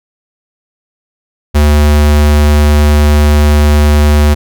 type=tone; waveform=square; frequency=74.2 Hz; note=D2; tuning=18 cents sharp; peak=-5 dBFS; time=1.54-4.35 s; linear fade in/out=20 ms; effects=none

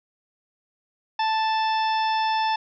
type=harmonic tone; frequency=880 Hz; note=A5; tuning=in tune; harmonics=1 / 2 / 3 / 4 / 5 / 6; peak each=-21 / -32 / -34 / -34 / -43 / -35 dBFS; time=1.19-2.56 s; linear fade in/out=5 ms; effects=none

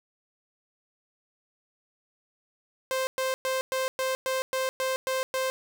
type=tone bursts; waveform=sawtooth; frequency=523 Hz; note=C5; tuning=1 cent flat; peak=-22 dBFS; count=10; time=2.91-5.5 s; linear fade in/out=0 ms; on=160 ms; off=110 ms; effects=none

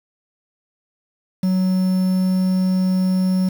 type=tone with quantisation; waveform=triangle; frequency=186.2 Hz; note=F#3; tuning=11 cents sharp; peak=-13 dBFS; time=1.43-3.49 s; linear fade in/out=5 ms; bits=6; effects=none

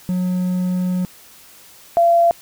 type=tone pair in turn; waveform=triangle / sine; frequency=181.9 / 682.4 Hz; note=F#3 / F5; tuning=-29 / -40 cents; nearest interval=octave + major seventh; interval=2289 cents; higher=second; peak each=-15 / -10 dBFS; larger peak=second; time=0.09-1.05 / 1.97-2.31 s; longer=first; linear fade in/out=0 ms; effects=white hiss -45 dBFS RMS until 2.41 s

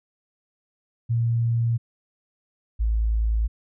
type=tone pair in turn; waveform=sine; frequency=116.54 / 55 Hz; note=A#2 / A1; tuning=0 / 0 cents; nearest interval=octave + minor second; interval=1300 cents; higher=first; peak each=-19 dBFS; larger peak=neither; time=1.09-1.78 / 2.79-3.48 s; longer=neither; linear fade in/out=20 ms; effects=none

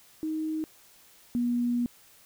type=tone pair in turn; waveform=sine; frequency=313.7 / 241.2 Hz; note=D#4 / B3; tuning=+14 / -41 cents; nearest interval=perfect fourth; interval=455 cents; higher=first; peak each=-28 / -24 dBFS; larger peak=second; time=0.23-0.64 / 1.35-1.86 s; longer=second; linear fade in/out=0 ms; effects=white hiss -57 dBFS RMS until 2.25 s

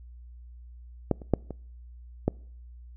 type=clicks; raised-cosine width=2 ms; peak=-9 / -29 / -7 / -22 / -9 dBFS; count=5; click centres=1.113 / 1.218 / 1.337 / 1.507 / 2.28 s; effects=noise-tail reverb RT60 0.6 s tail -26 dB re dry + added 60 Hz sine -44 dBFS peak until 2.96 s

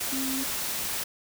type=tone in noise; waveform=sine; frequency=265.8 Hz; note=C4; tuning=27 cents sharp; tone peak=-30 dBFS; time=0.12-0.44 s; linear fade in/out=10 ms; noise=white; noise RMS=-31 dBFS; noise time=0-1.04 s; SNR=-2 dB; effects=none

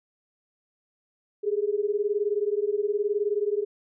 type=beating tone pair; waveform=sine; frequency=403.6 / 422.6 Hz; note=G#4 / G#4; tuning=-49 / +30 cents; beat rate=19 Hz; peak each=-26 / -26 dBFS; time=1.43-3.65 s; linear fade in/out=20 ms; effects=none

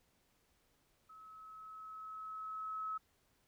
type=tone with level ramp; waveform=sine; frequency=1289 Hz; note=E6; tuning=39 cents flat; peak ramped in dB=-54 to -37 dBFS; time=1.09-2.98 s; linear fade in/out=10 ms; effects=pink hiss -75 dBFS RMS until 3.47 s

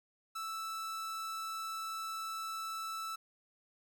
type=tone; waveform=45% pulse; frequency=1318.5 Hz; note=E6; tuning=in tune; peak=-38 dBFS; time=0.35-3.16 s; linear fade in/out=10 ms; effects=none

